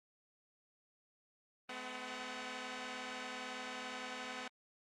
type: tone cluster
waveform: 5% pulse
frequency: 215.7 / 253.5 / 749 Hz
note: A3 / B3 / F#5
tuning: -34 / +45 / +21 cents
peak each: -38 / -33 / -36 dBFS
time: 1.69-4.48 s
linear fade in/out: 5 ms
effects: low-pass 5000 Hz 12 dB/octave + Opus 32 kbps